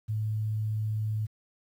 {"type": "tone", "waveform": "sine", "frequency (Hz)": 108.1, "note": "A2", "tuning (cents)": -30, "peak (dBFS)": -27, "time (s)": [0.08, 1.27], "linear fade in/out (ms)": 20, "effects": ["10-bit"]}